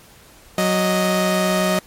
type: tone pair together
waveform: sawtooth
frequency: 185 / 622.3 Hz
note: F#3 / D#5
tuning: 0 / 0 cents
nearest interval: octave + major sixth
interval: 2100 cents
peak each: -15 dBFS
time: 0.58-1.79 s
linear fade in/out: 2 ms
effects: pink hiss -47 dBFS RMS until 1.86 s + MP3 64 kbps